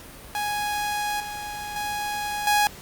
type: tone with level steps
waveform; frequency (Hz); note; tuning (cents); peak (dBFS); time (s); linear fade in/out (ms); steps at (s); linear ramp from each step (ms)
sawtooth; 830.6; G#5; 0; -21 / -28 / -23 / -14; 0.35-2.67; 0; 1.2 / 1.76 / 2.47; 2
effects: pink hiss -43 dBFS RMS until 2.81 s + Opus 48 kbps